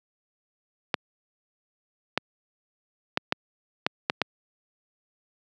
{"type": "clicks", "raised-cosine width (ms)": 0.3, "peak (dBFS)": -5, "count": 7, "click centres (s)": [0.942, 2.176, 3.174, 3.324, 3.865, 4.099, 4.217], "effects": ["high-pass 150 Hz 12 dB/octave"]}